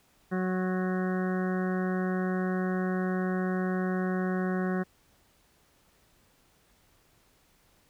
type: harmonic tone with a mistuned harmonic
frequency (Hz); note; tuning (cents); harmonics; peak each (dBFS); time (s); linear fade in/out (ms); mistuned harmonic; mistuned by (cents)
185; F#3; 0; 1 / 2 / 3 / 4 / 6 / 7 / 8 / 9 / 10; -28 / -33 / -40 / -40 / -42 / -47 / -42 / -45 / -44; 0.31-4.84; 20; 6; -17
effects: pink hiss -65 dBFS RMS until 7.89 s